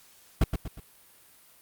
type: noise with echo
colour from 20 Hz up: brown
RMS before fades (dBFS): -19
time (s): 0.41-0.44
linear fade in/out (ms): 5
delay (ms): 120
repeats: 3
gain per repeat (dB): -7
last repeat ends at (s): 0.8
effects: white hiss -57 dBFS RMS until 1.61 s + Opus 48 kbps